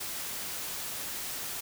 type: noise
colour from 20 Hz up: white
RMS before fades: -37 dBFS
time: 0-1.61 s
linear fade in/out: 10 ms
effects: none